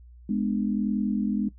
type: chord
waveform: sine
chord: G# diminished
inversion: none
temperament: just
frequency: 207.7 / 249.2 / 299 Hz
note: G#3 / B3 / D4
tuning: 0 / +16 / +31 cents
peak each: -25 / -29 / -31 dBFS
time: 0.29-1.49 s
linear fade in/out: 5 ms
effects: noise-tail reverb RT60 0.1 s tail -17 dB re dry + added 60 Hz sine -46 dBFS peak until 1.58 s